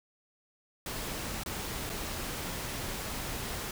pink noise with dropouts, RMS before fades -37 dBFS, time 0.86-3.71 s, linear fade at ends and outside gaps 2 ms, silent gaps 1.435-1.46 / 1.895-1.899 s, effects none

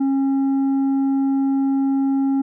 sine tone with tanh clipping, 272.1 Hz, C#4, 32 cents flat, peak -17 dBFS, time 0-2.42 s, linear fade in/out 10 ms, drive 5 dB, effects none

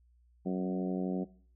harmonic tone with a mistuned harmonic, 92.2 Hz, F#2, 6 cents flat, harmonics 2 / 3 / 4 / 5 / 6 / 7 / 8, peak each -32 / -37 / -38 / -43 / -45 / -46 / -47 dBFS, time 0.45-1.25 s, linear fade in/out 20 ms, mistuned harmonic 2, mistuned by +16 cents, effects noise-tail reverb RT60 0.5 s tail -20 dB re dry + added 60 Hz sine -62 dBFS peak until 1.55 s

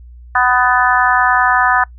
harmonic tone, 249.6 Hz, B3, 19 cents sharp, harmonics 3 / 4 / 5 / 6 / 7, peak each -16 / -16 / -16 / -16 / -16 dBFS, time 0.35-1.84 s, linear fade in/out 5 ms, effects noise-tail reverb RT60 0.1 s tail -24 dB re dry + added 60 Hz sine -34 dBFS peak until 1.98 s

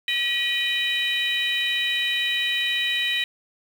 sine tone cluster, 1919 / 2460 / 3035 / 3840 Hz, A#6 / D#7 / F#7 / B7, +50 / -20 / +43 / -49 cents, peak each -26 dBFS, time 0.08-3.24 s, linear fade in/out 2 ms, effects tanh soft clip ceiling -14 dBFS + 7-bit

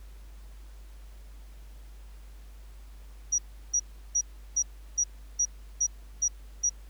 sine tone bursts, 5780 Hz, F#8, 41 cents flat, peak -22 dBFS, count 9, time 3.32-6.696 s, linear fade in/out 10 ms, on 64 ms, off 350 ms, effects added 50 Hz sine -44 dBFS peak until 6.89 s + pink hiss -60 dBFS RMS until 6.89 s

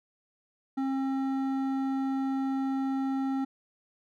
sine tone with hard clipping, 268.5 Hz, C4, 45 cents sharp, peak -29 dBFS, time 0.77-3.45 s, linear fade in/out 10 ms, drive 10 dB, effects none

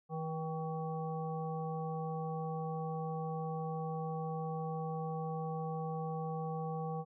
harmonic tone with a mistuned harmonic, 160.5 Hz, E3, 46 cents flat, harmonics 1 / 3 / 5 / 7, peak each -38 / -42 / -42 / -48 dBFS, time 0.09-7.05 s, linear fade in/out 50 ms, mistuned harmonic 5, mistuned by -39 cents, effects none

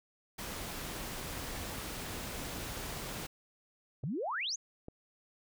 pink noise, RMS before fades -41 dBFS, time 0.38-3.27 s, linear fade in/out 10 ms
clicks, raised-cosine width 2 ms, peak -41 / -33 / -31 dBFS, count 3, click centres 2.996 / 4.038 / 4.884 s
sine exponential sweep, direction up, 116.54 to 7010 Hz, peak -33 dBFS, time 4.03-4.56 s, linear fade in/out 10 ms
effects none

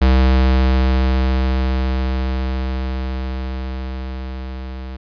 square tone with level ramp, 64.8 Hz, C2, 16 cents flat, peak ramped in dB -10 to -28 dBFS, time 0.01-4.97 s, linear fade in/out 10 ms, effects resampled to 11025 Hz

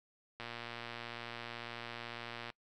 click train, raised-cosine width 0.3 ms, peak -27 dBFS, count 249, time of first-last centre 0.4-2.502 s, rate 118 Hz, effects noise-tail reverb RT60 0.1 s tail -24 dB re dry

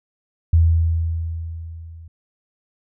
sine tone with level ramp, 82.41 Hz, E2, in tune, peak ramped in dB -9 to -37 dBFS, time 0.53-2.08 s, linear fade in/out 5 ms, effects none

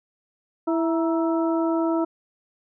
harmonic tone with a mistuned harmonic, 329.6 Hz, E4, in tune, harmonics 1 / 2 / 3 / 4, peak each -21 / -27 / -31 / -33 dBFS, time 0.67-2.05 s, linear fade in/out 10 ms, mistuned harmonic 3, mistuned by -75 cents, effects none

